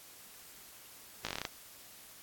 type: slowing click train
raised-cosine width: 0.2 ms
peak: -18 dBFS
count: 9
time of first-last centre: 1.25-1.452 s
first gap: 17 ms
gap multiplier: 1.11
effects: white hiss -54 dBFS RMS until 2.22 s + AAC 64 kbps